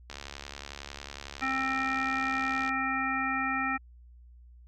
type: click train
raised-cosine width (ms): 0.2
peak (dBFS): -22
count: 185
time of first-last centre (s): 0.1-2.692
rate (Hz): 71
type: harmonic tone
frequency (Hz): 265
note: C4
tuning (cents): +22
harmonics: 1 / 3 / 5 / 7 / 9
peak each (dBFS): -35 / -35 / -32 / -33 / -35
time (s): 1.41-3.78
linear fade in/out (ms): 20
effects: added 60 Hz sine -50 dBFS peak until 4.67 s